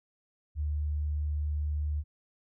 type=tone; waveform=sine; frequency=74.6 Hz; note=D2; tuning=28 cents sharp; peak=-28 dBFS; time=0.55-2.04 s; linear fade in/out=50 ms; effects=none